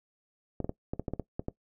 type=clicks; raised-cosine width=2 ms; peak=-19 dBFS; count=10; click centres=0.603 / 0.645 / 0.694 / 0.935 / 0.996 / 1.082 / 1.136 / 1.197 / 1.395 / 1.484 s; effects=noise-tail reverb RT60 0.1 s tail -19 dB re dry